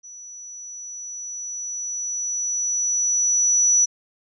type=tone with level ramp; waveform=sine; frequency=5910 Hz; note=F#8; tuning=3 cents flat; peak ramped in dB=-38 to -13 dBFS; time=0.03-3.86 s; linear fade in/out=20 ms; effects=none